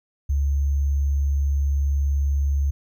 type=tone with sample-and-hold; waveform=sine; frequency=70.4 Hz; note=C#2; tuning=27 cents sharp; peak=-18 dBFS; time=0.29-2.71 s; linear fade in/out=10 ms; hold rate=6300 Hz; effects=none